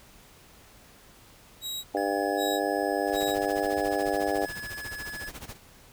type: tone bursts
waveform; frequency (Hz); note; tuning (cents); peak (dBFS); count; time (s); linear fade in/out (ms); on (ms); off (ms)
sawtooth; 3834; A#7; +48; -29; 3; 1.61-3.36; 50; 230; 530
type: harmonic tone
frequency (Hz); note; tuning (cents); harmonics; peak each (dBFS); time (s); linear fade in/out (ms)
100.1; G2; +37; 3 / 4 / 5 / 6 / 7 / 8; -32 / -32 / -32 / -32 / -32 / -32; 1.94-4.46; 10
type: tone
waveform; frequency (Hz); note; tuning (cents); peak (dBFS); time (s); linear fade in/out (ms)
square; 1700; G#6; +40; -37; 1.97-5.29; 0
type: noise with tremolo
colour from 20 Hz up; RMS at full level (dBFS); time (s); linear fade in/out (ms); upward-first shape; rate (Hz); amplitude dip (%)
pink; -39; 3.06-5.58; 50; sine; 14; 90
effects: pink hiss -54 dBFS RMS until 5.92 s